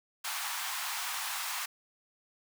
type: high-pass noise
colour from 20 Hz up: pink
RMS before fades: -36 dBFS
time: 0.24-1.66 s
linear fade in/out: 10 ms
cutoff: 800 Hz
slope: 48 dB/octave
effects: none